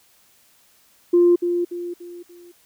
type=tone with echo; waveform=sine; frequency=349.2 Hz; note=F4; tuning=in tune; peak=-10 dBFS; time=1.13-1.36 s; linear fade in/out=10 ms; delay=290 ms; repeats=4; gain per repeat=-8 dB; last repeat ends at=2.52 s; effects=tanh soft clip ceiling -7 dBFS + white hiss -57 dBFS RMS until 2.65 s